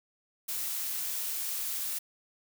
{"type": "noise", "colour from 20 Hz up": "blue", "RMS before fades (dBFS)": -34, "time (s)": [0.48, 1.99], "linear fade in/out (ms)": 10, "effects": []}